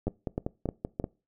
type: two click trains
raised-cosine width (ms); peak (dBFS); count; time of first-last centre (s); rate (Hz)
2; -17 / -16; 6 / 4; 0.08-1.042 / 0.07-0.999; 5.2 / 3.23
effects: noise-tail reverb RT60 0.3 s tail -22 dB re dry